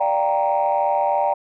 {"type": "chord", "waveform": "sine", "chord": "G minor seventh", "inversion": "second", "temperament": "equal with one note detuned", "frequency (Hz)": [587.3, 700.9, 784, 932.3], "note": ["D5", "F5", "G5", "Bb5"], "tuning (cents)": [0, 6, 0, 0], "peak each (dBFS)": [-21, -25, -20, -21], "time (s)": [0, 1.34], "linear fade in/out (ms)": 10, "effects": ["tanh soft clip ceiling -10 dBFS"]}